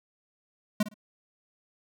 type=tone with echo; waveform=square; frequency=210.5 Hz; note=G#3; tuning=24 cents sharp; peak=-22 dBFS; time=0.8-0.83 s; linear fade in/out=5 ms; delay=56 ms; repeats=2; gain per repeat=-14 dB; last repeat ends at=0.942 s; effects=none